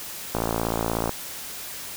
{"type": "click train", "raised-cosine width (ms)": 1, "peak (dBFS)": -10, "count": 43, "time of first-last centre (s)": [0.35, 1.093], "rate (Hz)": 56.5, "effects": ["white hiss -36 dBFS RMS until 1.96 s"]}